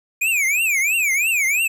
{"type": "tone with vibrato", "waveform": "square", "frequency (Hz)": 2398, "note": "D7", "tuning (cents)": 36, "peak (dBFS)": -17, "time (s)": [0.21, 1.68], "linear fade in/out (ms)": 10, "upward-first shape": "triangle", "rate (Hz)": 3, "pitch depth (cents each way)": 270, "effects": []}